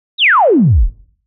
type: exponential sweep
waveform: sine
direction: down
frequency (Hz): 3986 to 31.25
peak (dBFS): -6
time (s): 0.18-0.9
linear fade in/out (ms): 50
effects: noise-tail reverb RT60 0.6 s tail -21 dB re dry